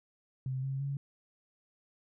sine tone with pitch steps, 130.81 / 135.03 / 139.39 Hz, C3 / C#3 / C#3, 0 / -45 / +10 cents, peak -32 dBFS, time 0.46-0.97 s, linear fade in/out 2 ms, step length 170 ms, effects none

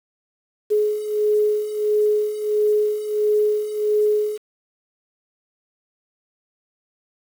sine beating tone pair, 420.9 / 422.4 Hz, G#4 / G#4, +23 / +29 cents, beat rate 1.5 Hz, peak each -23 / -18 dBFS, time 0.7-4.38 s, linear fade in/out 20 ms, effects 7-bit

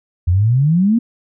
sine exponential sweep, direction up, 83.3 to 241.9 Hz, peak -10 dBFS, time 0.27-0.99 s, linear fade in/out 10 ms, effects none

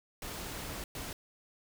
pink noise bursts at uneven times, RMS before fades -41 dBFS, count 2, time 0.22-0.84 / 0.95-1.13 s, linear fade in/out 2 ms, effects none

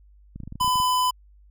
clicks, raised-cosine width 5 ms, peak -24 dBFS, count 11, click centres 0.36 / 0.403 / 0.435 / 0.476 / 0.524 / 0.556 / 0.611 / 0.646 / 0.678 / 0.757 / 0.801 s
square tone, 1005 Hz, B5, 30 cents sharp, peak -20 dBFS, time 0.6-1.11 s, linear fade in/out 10 ms
effects added 50 Hz sine -50 dBFS peak until 1.5 s

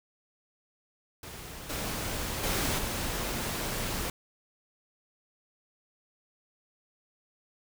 pink noise with level steps, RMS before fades -43 / -34 / -29 / -33 dBFS, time 1.23-4.1 s, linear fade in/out 2 ms, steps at 1.69 / 2.43 / 2.78 s, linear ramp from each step 10 ms, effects none

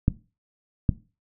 clicks, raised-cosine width 5 ms, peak -6 dBFS, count 2, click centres 0.081 / 0.892 s, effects noise-tail reverb RT60 0.3 s tail -17 dB re dry

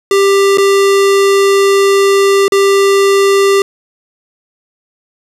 square tone with dropouts, 395 Hz, G4, 13 cents sharp, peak -7 dBFS, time 0.11-3.62 s, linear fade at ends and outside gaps 2 ms, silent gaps 0.574-0.582 / 2.481-2.521 s, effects low-pass 11000 Hz 12 dB/octave + 7-bit

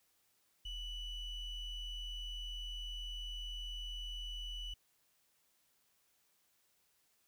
triangle ring-modulated tone, 1500 Hz, F#6, 23 cents sharp, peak -36 dBFS, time 0.65-4.74 s, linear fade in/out 5 ms, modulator 1460 Hz, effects white hiss -75 dBFS RMS until 7.27 s

